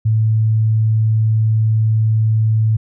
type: tone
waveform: sine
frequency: 110 Hz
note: A2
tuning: in tune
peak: -11 dBFS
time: 0.05-2.77 s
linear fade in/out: 10 ms
effects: none